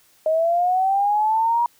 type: linear sweep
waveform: sine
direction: up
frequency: 622.3 to 958 Hz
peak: -16 dBFS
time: 0.26-1.66 s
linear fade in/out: 2 ms
effects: white hiss -57 dBFS RMS until 1.79 s